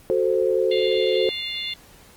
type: chord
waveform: sine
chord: F# diminished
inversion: none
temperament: equal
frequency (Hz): 370 / 440 / 523.3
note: F#4 / A4 / C5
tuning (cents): 0 / 0 / 0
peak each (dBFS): -22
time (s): 0.1-1.29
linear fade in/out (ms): 0
type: harmonic tone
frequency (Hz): 701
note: F5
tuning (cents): +6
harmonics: 3 / 4 / 5 / 6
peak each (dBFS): -34 / -33 / -29 / -35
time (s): 0.71-1.74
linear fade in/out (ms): 5
effects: pink hiss -50 dBFS RMS until 2.16 s + Opus 24 kbps